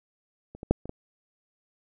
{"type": "clicks", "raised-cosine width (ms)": 2, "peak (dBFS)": [-29, -24, -6, -26, -21], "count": 5, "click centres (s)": [0.55, 0.631, 0.71, 0.856, 0.894], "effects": []}